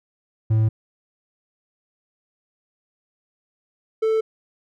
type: tone pair in turn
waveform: triangle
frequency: 110 / 441.5 Hz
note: A2 / A4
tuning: 0 / +6 cents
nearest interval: 2 octaves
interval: 2406 cents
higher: second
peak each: -13 / -15 dBFS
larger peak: first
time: 0.5-0.69 / 4.02-4.21 s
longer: neither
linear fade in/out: 10 ms
effects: none